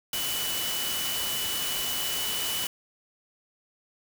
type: tone in noise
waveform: sine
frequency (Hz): 2969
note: F#7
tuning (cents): +5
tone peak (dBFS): -32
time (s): 0.13-2.67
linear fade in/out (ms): 2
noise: white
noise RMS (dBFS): -31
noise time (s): 0.13-2.67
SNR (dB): -4
effects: none